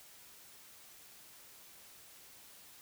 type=silence; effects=white hiss -57 dBFS RMS until 2.81 s